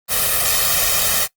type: noise with comb filter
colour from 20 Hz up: white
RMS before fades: -17 dBFS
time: 0.08-1.28 s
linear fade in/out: 50 ms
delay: 1.6 ms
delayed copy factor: +0.9
effects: noise-tail reverb RT60 0.1 s tail -20 dB re dry + Opus 32 kbps